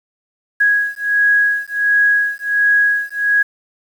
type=beating tone pair; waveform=sine; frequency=1658 / 1659.4 Hz; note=G#6 / G#6; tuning=-3 / -2 cents; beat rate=1.4 Hz; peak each=-15 / -15 dBFS; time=0.6-3.43 s; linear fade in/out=10 ms; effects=7-bit